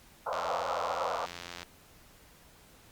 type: band-pass noise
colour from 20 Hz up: pink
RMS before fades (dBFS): -33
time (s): 0.26-1.26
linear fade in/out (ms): 10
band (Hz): 480 to 1400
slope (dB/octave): 96
type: click train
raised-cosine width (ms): 0.2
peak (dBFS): -23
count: 114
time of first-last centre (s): 0.33-1.63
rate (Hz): 86.9
effects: pink hiss -58 dBFS RMS until 2.91 s + Opus 48 kbps